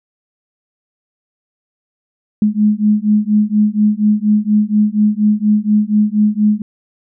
sine beating tone pair, 208.7 / 212.9 Hz, G#3 / G#3, +9 / +43 cents, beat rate 4.2 Hz, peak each -13 dBFS, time 2.42-6.62 s, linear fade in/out 2 ms, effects none

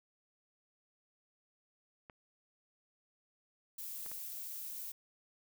clicks, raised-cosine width 0.5 ms, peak -36 dBFS, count 3, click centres 2.098 / 4.062 / 4.116 s
violet noise, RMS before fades -44 dBFS, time 3.78-4.92 s, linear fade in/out 5 ms
effects none

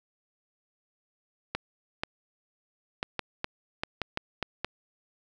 clicks, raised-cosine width 0.3 ms, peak -13 dBFS, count 10, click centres 1.55 / 2.035 / 3.029 / 3.193 / 3.444 / 3.835 / 4.017 / 4.174 / 4.427 / 4.646 s, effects none

